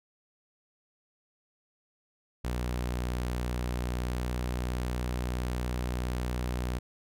sawtooth tone with pitch glide, 61.1 to 61.49 Hz, B1 to B1, -18 to -7 cents, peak -26 dBFS, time 2.44-6.79 s, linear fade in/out 10 ms, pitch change +11 cents, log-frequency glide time 4.06-4.14 s, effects none

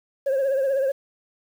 sine tone with vibrato, 541 Hz, C#5, 42 cents flat, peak -17 dBFS, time 0.26-0.92 s, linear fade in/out 10 ms, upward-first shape triangle, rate 16 Hz, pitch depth 74 cents each way, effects tanh soft clip ceiling -18 dBFS + 8-bit

